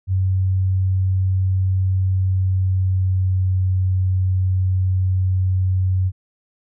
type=tone with pitch glide; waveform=sine; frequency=94.2 to 93.23 Hz; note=F#2 to F#2; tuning=+32 to +14 cents; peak=-15 dBFS; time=0.07-6.12 s; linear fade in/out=50 ms; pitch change=-18 cents; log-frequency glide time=2.04-3.58 s; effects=none